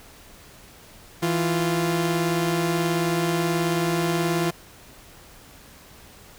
sawtooth tone pair together, 164.81 / 348.2 Hz, E3 / F4, 0 / -5 cents, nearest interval octave + minor second, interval 1295 cents, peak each -20 dBFS, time 1.22-4.51 s, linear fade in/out 10 ms, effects pink hiss -48 dBFS RMS until 6.38 s

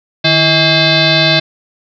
sine tone with frequency modulation, 2093 Hz, C7, in tune, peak -7 dBFS, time 0.24-1.4 s, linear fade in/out 10 ms, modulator 485 Hz, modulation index 4.8, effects none

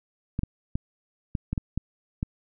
clicks, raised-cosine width 5 ms, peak -14 dBFS, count 8, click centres 0.391 / 0.434 / 0.755 / 1.352 / 1.53 / 1.578 / 1.776 / 2.229 s, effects none

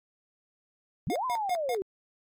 sine linear two-way sweep, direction up then down, 103.3 to 1046.5 to 365.8 Hz, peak -28 dBFS, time 1.07-1.82 s, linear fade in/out 0 ms, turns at 1.25 s
square tone bursts, 715 Hz, F5, 41 cents sharp, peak -31 dBFS, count 4, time 1.1-1.748 s, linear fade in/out 0 ms, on 57 ms, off 140 ms
effects AAC 64 kbps

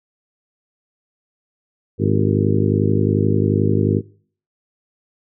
harmonic tone with a mistuned harmonic, 51.3 Hz, G#1, 21 cents flat, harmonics 2 / 3 / 4 / 5 / 6 / 7 / 8 / 9, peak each -19 / -21 / -22 / -23 / -24 / -24 / -25 / -26 dBFS, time 1.98-4.02 s, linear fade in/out 50 ms, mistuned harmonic 8, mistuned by -63 cents, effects noise-tail reverb RT60 0.5 s tail -22 dB re dry

